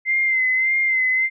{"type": "tone with vibrato", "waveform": "sine", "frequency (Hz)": 2073, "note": "C7", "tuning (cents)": -17, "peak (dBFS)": -16, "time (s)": [0.05, 1.3], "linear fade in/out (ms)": 50, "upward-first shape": "sine", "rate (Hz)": 1.7, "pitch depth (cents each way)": 38, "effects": []}